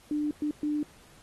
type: tone bursts at uneven times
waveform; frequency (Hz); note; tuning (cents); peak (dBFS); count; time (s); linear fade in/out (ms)
sine; 298.1; D4; +26; -26; 3; 0.11-0.31 / 0.42-0.51 / 0.63-0.83; 2
effects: pink hiss -57 dBFS RMS until 1.22 s + AAC 32 kbps